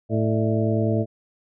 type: harmonic tone with a mistuned harmonic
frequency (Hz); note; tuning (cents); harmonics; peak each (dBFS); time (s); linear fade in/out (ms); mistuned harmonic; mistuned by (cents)
110; A2; 0; 1 / 2 / 3 / 4 / 5 / 6; -22 / -25 / -27 / -28 / -29 / -30; 0.09-1.06; 50; 5; +120
effects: none